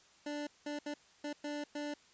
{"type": "tone bursts at uneven times", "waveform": "25% pulse", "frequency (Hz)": 293.7, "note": "D4", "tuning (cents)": 0, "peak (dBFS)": -34, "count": 6, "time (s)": [[0.26, 0.47], [0.66, 0.79], [0.86, 0.94], [1.24, 1.33], [1.44, 1.64], [1.75, 1.94]], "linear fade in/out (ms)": 5, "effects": ["white hiss -64 dBFS RMS until 2.13 s", "resampled to 16000 Hz"]}